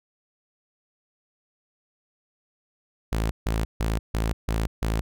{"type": "tone bursts", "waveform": "sawtooth", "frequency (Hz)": 55, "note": "A1", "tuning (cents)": 0, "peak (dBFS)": -19, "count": 6, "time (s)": [3.12, 5.01], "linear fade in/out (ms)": 5, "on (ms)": 190, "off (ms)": 150, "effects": []}